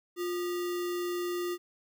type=tone with sample-and-hold; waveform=sine; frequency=352.7 Hz; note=F4; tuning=17 cents sharp; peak=-30 dBFS; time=0.16-1.58 s; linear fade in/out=50 ms; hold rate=1575 Hz; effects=none